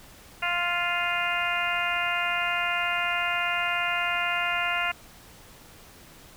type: harmonic tone with a mistuned harmonic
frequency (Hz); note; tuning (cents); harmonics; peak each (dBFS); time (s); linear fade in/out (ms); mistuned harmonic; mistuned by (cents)
349.2; F4; 0; 2 / 3 / 4 / 5 / 6 / 7 / 8; -32 / -34 / -30 / -35 / -31 / -32 / -32; 0.42-4.92; 10; 7; +22
effects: pink hiss -50 dBFS RMS until 6.36 s